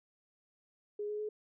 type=tone with pitch steps; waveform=sine; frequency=415.3 / 420.1 / 425 Hz; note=G#4 / G#4 / G#4; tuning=0 / +20 / +40 cents; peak=-35 dBFS; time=0.99-1.29 s; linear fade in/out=5 ms; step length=100 ms; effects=none